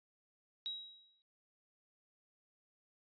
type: tone with exponential decay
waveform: sine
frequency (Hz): 3840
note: B7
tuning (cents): -49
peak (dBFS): -36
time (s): 0.66-1.22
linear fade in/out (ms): 0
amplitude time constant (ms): 120
effects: resampled to 11025 Hz